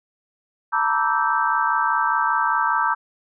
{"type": "tone cluster", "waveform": "sine", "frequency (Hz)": [898, 963, 1165, 1312, 1560], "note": ["A5", "B5", "D6", "E6", "G6"], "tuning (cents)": [35, -44, -14, -9, -9], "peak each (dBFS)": -24, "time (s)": [0.72, 2.95], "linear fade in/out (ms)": 20, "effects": []}